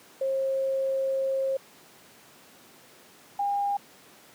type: tone pair in turn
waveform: sine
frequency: 536 / 807 Hz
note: C5 / G#5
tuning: +42 / -50 cents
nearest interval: perfect fifth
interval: 708 cents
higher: second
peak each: -24 dBFS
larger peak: neither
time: 0.21-1.57 / 3.39-3.77 s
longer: first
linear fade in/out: 5 ms
effects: pink hiss -53 dBFS RMS until 4.34 s + high-pass 200 Hz 12 dB/octave